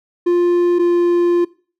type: tone pair in turn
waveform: triangle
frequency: 350.2 / 348.2 Hz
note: F4 / F4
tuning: +5 / -5 cents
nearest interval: unison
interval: 10 cents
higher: first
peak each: -9 dBFS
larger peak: neither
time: 0.26-0.79 / 0.79-1.45 s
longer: second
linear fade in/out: 10 ms
effects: noise-tail reverb RT60 0.4 s tail -21 dB re dry